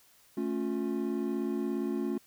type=chord; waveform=triangle; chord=A augmented; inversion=none; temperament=equal with one note detuned; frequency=220 / 277.2 / 355.1 Hz; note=A3 / C#4 / E#4; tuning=0 / 0 / +29 cents; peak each=-32 dBFS; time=0.37-2.18 s; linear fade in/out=5 ms; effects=white hiss -62 dBFS RMS until 2.26 s